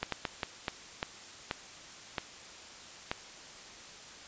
slowing click train, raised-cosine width 0.3 ms, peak -15 dBFS, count 9, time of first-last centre 0.03-3.115 s, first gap 93 ms, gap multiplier 1.39, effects white hiss -49 dBFS RMS until 4.27 s + resampled to 16000 Hz

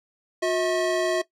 square tone pair together, 360.7 / 642.7 Hz, F#4 / E5, -44 / -44 cents, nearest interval minor seventh, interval 1000 cents, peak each -25 dBFS, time 0.42-1.22 s, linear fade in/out 10 ms, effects noise-tail reverb RT60 0.1 s tail -17 dB re dry + low-pass 8000 Hz 12 dB/octave

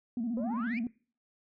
sine tone with vibrato, 233.1 Hz, A#3, in tune, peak -29 dBFS, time 0.17-0.87 s, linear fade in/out 2 ms, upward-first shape square, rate 15 Hz, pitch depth 84 cents each way
sine exponential sweep, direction up, 493.8 to 2489 Hz, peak -35 dBFS, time 0.37-0.79 s, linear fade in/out 2 ms
effects noise-tail reverb RT60 0.4 s tail -22 dB re dry + tanh soft clip ceiling -26 dBFS

